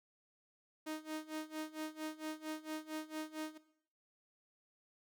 sawtooth tone with tremolo, 311.1 Hz, D#4, in tune, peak -35 dBFS, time 0.86-3.58 s, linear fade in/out 10 ms, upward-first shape sine, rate 4.4 Hz, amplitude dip 95%, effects noise-tail reverb RT60 0.7 s tail -17 dB re dry

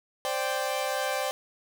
sawtooth chord, C suspended second, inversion none, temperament equal, 523.3 / 587.3 / 784 Hz, C5 / D5 / G5, 0 / 0 / 0 cents, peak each -28 dBFS, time 0.25-1.31 s, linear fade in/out 0 ms, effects none

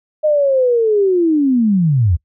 sine linear sweep, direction down, 620 to 75.2 Hz, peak -10 dBFS, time 0.23-2.17 s, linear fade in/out 20 ms, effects noise-tail reverb RT60 0.1 s tail -23 dB re dry

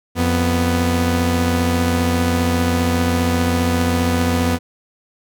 sawtooth tone pair together, 87.47 / 247.4 Hz, F2 / B3, +3 / +3 cents, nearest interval octave + tritone, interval 1800 cents, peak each -14 dBFS, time 0.15-4.59 s, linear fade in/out 50 ms, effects none

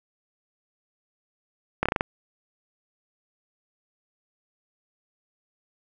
slowing click train, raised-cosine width 0.5 ms, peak -7 dBFS, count 6, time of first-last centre 1.83-2.009 s, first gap 26 ms, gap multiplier 1.16, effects none

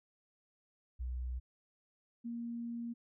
sine tone pair in turn, 62.2 / 234.8 Hz, B1 / A#3, +13 / +13 cents, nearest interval octave + major seventh, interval 2300 cents, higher second, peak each -36 / -38 dBFS, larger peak first, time 0.99-1.4 / 2.24-2.94 s, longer second, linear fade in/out 20 ms, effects none

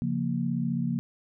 sine chord, Bb minor, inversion first, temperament equal, 138.59 / 174.61 / 233.1 Hz, Db3 / F3 / Bb3, 0 / 0 / 0 cents, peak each -31 / -30 / -29 dBFS, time 0.02-0.99 s, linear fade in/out 0 ms, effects none

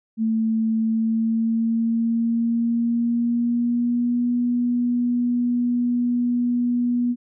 sine tone with pitch glide, 222.6 to 242.7 Hz, A3 to B3, +20 to -30 cents, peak -18 dBFS, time 0.17-7.16 s, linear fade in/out 50 ms, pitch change +150 cents, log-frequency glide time 0.79-4.31 s, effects none

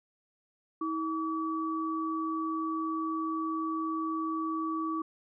sine tone pair together, 321 / 1144 Hz, E4 / D6, -46 / -46 cents, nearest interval octave + minor seventh, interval 2200 cents, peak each -32 / -33 dBFS, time 0.81-5.02 s, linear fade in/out 5 ms, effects none

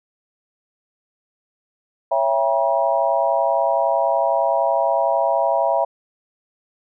sine chord, C# diminished seventh, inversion none, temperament just, 554.4 / 665.2 / 798.3 / 957.9 Hz, C#5 / E5 / G5 / Bb5, 0 / +16 / +31 / +47 cents, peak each -22 / -19 / -23 / -22 dBFS, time 2.11-5.85 s, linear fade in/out 10 ms, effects none

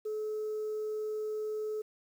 sine tone, 429.3 Hz, A4, 43 cents flat, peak -31 dBFS, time 0.05-1.82 s, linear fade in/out 10 ms, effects tanh soft clip ceiling -30 dBFS + 10-bit

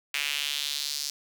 sawtooth tone with high-pass filter sweep, 144.7 Hz, D3, 25 cents flat, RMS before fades -31 dBFS, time 0.14-1.1 s, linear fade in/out 2 ms, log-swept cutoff 2400 to 5100 Hz, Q 2.7, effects none

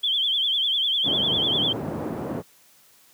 sine tone with vibrato, 3282 Hz, G#7, 21 cents flat, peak -20 dBFS, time 0.03-1.73 s, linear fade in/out 10 ms, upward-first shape triangle, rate 10 Hz, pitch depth 130 cents each way
pink band-pass noise, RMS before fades -30 dBFS, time 1.03-2.43 s, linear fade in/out 50 ms, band 130 to 640 Hz, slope 12 dB/octave
effects white hiss -56 dBFS RMS until 3.13 s + high-pass 80 Hz 12 dB/octave

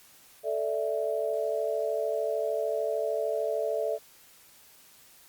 sine chord, A suspended fourth, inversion none, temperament just, 440 / 586.7 / 660 Hz, A4 / D5 / E5, 0 / -2 / +2 cents, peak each -31 dBFS, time 0.43-3.99 s, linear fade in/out 50 ms, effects white hiss -56 dBFS RMS until 5.28 s + Opus 48 kbps

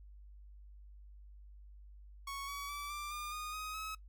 sawtooth tone with pitch steps, 1108.7 / 1132 / 1155.8 / 1180.1 / 1204.9 / 1230.2 / 1256 / 1282.4 Hz, C#6 / C#6 / D6 / D6 / D6 / D#6 / D#6 / E6, 0 / +36 / -28 / +8 / +44 / -20 / +16 / -48 cents, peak -37 dBFS, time 2.27-3.95 s, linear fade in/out 5 ms, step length 210 ms, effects noise-tail reverb RT60 0.1 s tail -20 dB re dry + added 50 Hz sine -52 dBFS peak until 4.08 s

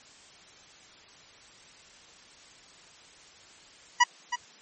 25% pulse tone with echo, 972 Hz, B5, 28 cents flat, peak -12 dBFS, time 4-4.04 s, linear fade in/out 10 ms, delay 320 ms, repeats 1, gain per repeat -11 dB, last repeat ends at 4.36 s, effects white hiss -53 dBFS RMS until 4.61 s + MP3 32 kbps

